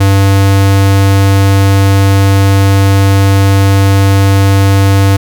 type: tone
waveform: square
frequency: 98 Hz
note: G2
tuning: in tune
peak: -5 dBFS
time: 0-5.17 s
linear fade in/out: 10 ms
effects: none